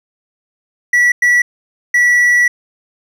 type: tone bursts at uneven times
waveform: triangle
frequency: 1947 Hz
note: B6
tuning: 25 cents flat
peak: -6 dBFS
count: 3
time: 0.93-1.12 / 1.22-1.42 / 1.94-2.48 s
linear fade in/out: 5 ms
effects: none